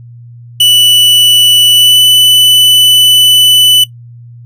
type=tone with pitch glide; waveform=45% pulse; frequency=2966 to 2990 Hz; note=F#7 to F#7; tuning=+4 to +17 cents; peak=-3 dBFS; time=0.6-3.84 s; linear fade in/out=5 ms; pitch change=+13 cents; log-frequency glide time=1.72-2.01 s; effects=noise-tail reverb RT60 0.1 s tail -18 dB re dry + added 119 Hz sine -29 dBFS peak until 4.45 s

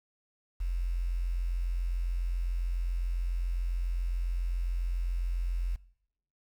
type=tone with quantisation; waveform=sine; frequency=43.65 Hz; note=F1; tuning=in tune; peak=-28 dBFS; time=0.6-5.76 s; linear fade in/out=10 ms; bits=9; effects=noise-tail reverb RT60 0.7 s tail -21 dB re dry

